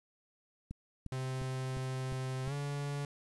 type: click train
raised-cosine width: 5 ms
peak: -29 dBFS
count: 6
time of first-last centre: 0.71-2.477 s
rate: 2.83 Hz
type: tone with pitch glide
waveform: 45% pulse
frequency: 130.4 to 143.03 Hz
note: C3 to D3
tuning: -5 to -45 cents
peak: -35 dBFS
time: 1.12-3.05 s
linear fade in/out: 2 ms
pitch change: +160 cents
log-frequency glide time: 2.45-2.53 s
effects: resampled to 24000 Hz + 10-bit